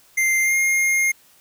square tone with pitch glide, 2093 to 2130 Hz, C7 to C7, 0 to +30 cents, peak -17 dBFS, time 0.17-1.12 s, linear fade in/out 10 ms, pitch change +30 cents, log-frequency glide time 0.41-0.56 s, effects white hiss -54 dBFS RMS until 1.4 s

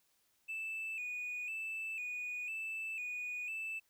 triangle tone with vibrato, 2551 Hz, D#7, 43 cents sharp, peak -36 dBFS, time 0.48-3.8 s, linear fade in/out 20 ms, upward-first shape square, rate 1 Hz, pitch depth 59 cents each way, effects tanh soft clip ceiling -33 dBFS + white hiss -75 dBFS RMS until 3.89 s

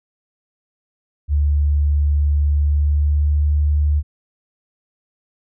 sine tone with pitch glide, 73 to 74.02 Hz, D2 to D2, -10 to +14 cents, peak -13 dBFS, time 1.28-4.03 s, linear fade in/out 50 ms, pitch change +24 cents, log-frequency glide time 2.5-3.48 s, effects none

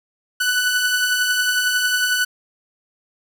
sawtooth beating tone pair, 1480 / 1491 Hz, F#6 / F#6, 0 / +13 cents, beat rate 11 Hz, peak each -22 / -14 dBFS, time 0.4-2.25 s, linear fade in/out 10 ms, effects none

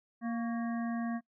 harmonic tone with a mistuned harmonic, 233.1 Hz, A#3, in tune, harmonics 1 / 3 / 5 / 7 / 8, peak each -32 / -42 / -46 / -49 / -50 dBFS, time 0.21-1.21 s, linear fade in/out 50 ms, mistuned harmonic 5, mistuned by -61 cents, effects noise-tail reverb RT60 0.1 s tail -24 dB re dry

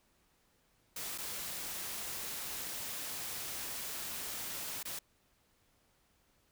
white noise with dropouts, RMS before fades -41 dBFS, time 0.96-4.99 s, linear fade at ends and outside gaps 5 ms, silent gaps 1.178-1.183 / 4.83-4.852 s, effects pink hiss -72 dBFS RMS until 6.51 s

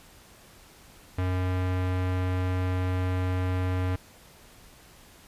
square tone with low-pass filter, 91.8 Hz, F#2, 13 cents flat, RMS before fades -27 dBFS, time 1.18-3.96 s, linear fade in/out 5 ms, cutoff 2400 Hz, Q 0.94, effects pink hiss -53 dBFS RMS until 5.27 s + resampled to 32000 Hz

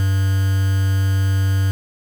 triangle tone with quantisation, 96.6 Hz, G2, 25 cents flat, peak -12 dBFS, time 0-1.71 s, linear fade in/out 0 ms, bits 5, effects none

